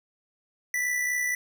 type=tone with amplitude modulation; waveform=square; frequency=1975.5 Hz; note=B6; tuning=in tune; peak=-24 dBFS; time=0.74-1.35 s; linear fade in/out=2 ms; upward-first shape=sine; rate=64 Hz; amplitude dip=40%; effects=none